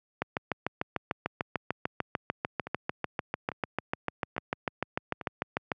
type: two click trains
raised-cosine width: 0.5 ms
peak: -22 / -13 dBFS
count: 4 / 38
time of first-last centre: 2.67-5.212 / 0.22-5.718 s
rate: 1.18 / 6.73 Hz
effects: high-pass 100 Hz 12 dB/octave